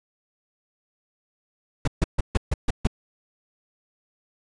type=noise bursts; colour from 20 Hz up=brown; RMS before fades=-19 dBFS; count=7; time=1.85-2.872 s; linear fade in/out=5 ms; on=26 ms; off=140 ms; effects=resampled to 22050 Hz